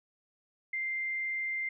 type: tone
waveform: sine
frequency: 2093 Hz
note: C7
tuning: in tune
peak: -31 dBFS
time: 0.73-1.69 s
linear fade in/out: 5 ms
effects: none